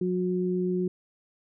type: tone pair together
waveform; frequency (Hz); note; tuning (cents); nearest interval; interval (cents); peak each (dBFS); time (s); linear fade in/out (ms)
sine; 181.6 / 363.2; F#3 / F#4; -32 / -32; octave; 1200; -27; 0.01-0.88; 5
effects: none